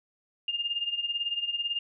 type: tone with tremolo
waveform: sine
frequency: 2818 Hz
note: F7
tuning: 15 cents sharp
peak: -25 dBFS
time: 0.48-1.79 s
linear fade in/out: 2 ms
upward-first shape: sine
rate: 18 Hz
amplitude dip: 75%
effects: none